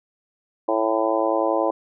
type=harmonic tone with a mistuned harmonic; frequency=110.7 Hz; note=A2; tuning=11 cents sharp; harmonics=3 / 4 / 5 / 6 / 7 / 8 / 9; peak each=-25 / -28 / -23 / -26 / -27 / -30 / -28 dBFS; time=0.68-1.71 s; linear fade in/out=5 ms; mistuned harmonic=9; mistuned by=+17 cents; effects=none